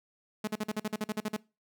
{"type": "tone bursts", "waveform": "sawtooth", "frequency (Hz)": 213.7, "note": "G#3", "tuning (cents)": 50, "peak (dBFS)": -26, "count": 12, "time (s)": [0.44, 1.366], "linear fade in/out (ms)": 5, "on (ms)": 35, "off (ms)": 46, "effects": ["noise-tail reverb RT60 0.3 s tail -23 dB re dry"]}